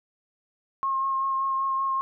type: tone with vibrato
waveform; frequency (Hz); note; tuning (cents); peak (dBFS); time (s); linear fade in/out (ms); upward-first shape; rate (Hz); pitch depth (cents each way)
sine; 1075; C6; +47; -23; 0.83-2.01; 0; sine; 5.2; 15
effects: none